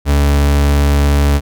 40% pulse tone, 71.5 Hz, D2, 46 cents flat, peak -8 dBFS, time 0.05-1.41 s, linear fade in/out 50 ms, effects none

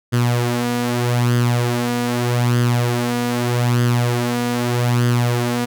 sawtooth tone with flanger, 121 Hz, B2, 35 cents flat, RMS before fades -18 dBFS, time 0.12-5.66 s, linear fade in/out 20 ms, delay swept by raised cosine 0.62 to 4.22 ms, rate 0.81 Hz, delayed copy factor +0.6, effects none

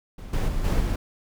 brown noise with level steps, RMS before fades -37 / -23 / -27 / -21 / -24 dBFS, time 0.18-0.96 s, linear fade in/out 5 ms, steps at 0.33 / 0.48 / 0.64 / 0.8 s, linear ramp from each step 5 ms, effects none

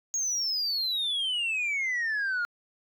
sine exponential sweep, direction down, 6645 to 1400 Hz, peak -24 dBFS, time 0.14-2.45 s, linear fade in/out 0 ms, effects tanh soft clip ceiling -25 dBFS

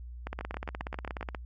two click trains, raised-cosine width 0.5 ms, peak -20 / -21 dBFS, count 19 / 7, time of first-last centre 0.27-1.348 / 0.41-1.21 s, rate 16.7 / 7.5 Hz, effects added 60 Hz sine -40 dBFS peak until 1.45 s + MP3 48 kbps

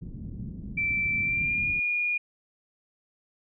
white low-pass noise, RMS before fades -38 dBFS, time 0.01-1.8 s, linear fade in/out 10 ms, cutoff 210 Hz, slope 24 dB/octave
sine tone with pitch glide, 2335 to 2434 Hz, D7 to D#7, -11 to -39 cents, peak -24 dBFS, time 0.77-2.18 s, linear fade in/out 10 ms, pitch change +72 cents, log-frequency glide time 1.21-1.69 s
effects none

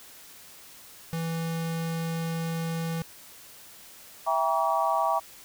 square tone, 164.81 Hz, E3, in tune, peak -29 dBFS, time 1.13-3.02 s, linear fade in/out 0 ms
sine chord, E diminished seventh, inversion none, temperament just, 659.3 / 791.1 / 949.3 / 1139.2 Hz, E5 / G5 / Bb5 / Db6, 0 / +16 / +31 / +47 cents, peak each -28 dBFS, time 4.26-5.2 s, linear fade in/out 20 ms
effects white hiss -49 dBFS RMS until 5.44 s

